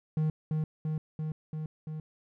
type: tone with echo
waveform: triangle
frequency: 155.56 Hz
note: D#3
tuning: in tune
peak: -23 dBFS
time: 0.17-0.3 s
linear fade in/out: 2 ms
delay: 340 ms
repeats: 5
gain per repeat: -2 dB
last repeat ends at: 2 s
effects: none